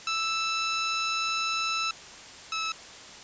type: tone pair in turn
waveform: 15% pulse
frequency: 1320 / 1304.8 Hz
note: E6 / E6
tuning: +2 / -18 cents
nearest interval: unison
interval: 20 cents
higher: first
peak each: -20 / -22 dBFS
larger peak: first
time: 0.07-1.91 / 2.52-2.72 s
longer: first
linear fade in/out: 2 ms
effects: white hiss -45 dBFS RMS until 3.23 s + resampled to 16000 Hz